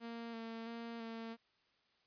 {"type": "tone with vibrato", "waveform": "sawtooth", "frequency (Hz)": 229.6, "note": "A#3", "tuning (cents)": -26, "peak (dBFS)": -40, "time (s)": [0, 1.37], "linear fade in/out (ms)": 50, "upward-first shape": "square", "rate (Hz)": 1.5, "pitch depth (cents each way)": 18, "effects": ["white hiss -75 dBFS RMS until 2.06 s", "resampled to 11025 Hz"]}